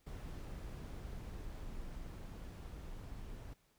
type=noise with level ramp; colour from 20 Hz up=brown; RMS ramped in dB=-45 to -48 dBFS; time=0.06-3.54 s; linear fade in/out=10 ms; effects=pink hiss -74 dBFS RMS until 3.78 s